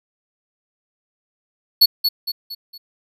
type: tone with echo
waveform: square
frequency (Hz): 4406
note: C#8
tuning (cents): -11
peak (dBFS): -8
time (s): 1.81-1.86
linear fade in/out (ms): 10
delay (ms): 230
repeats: 4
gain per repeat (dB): -7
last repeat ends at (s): 2.78
effects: none